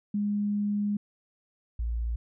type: tone pair in turn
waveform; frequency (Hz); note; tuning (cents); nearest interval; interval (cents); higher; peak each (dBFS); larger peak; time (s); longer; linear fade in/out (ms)
sine; 205.8 / 57.59; G#3 / A#1; -16 / -20; octave + minor seventh; 2204; first; -25 / -27; first; 0.14-0.97 / 1.79-2.16; first; 5
effects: none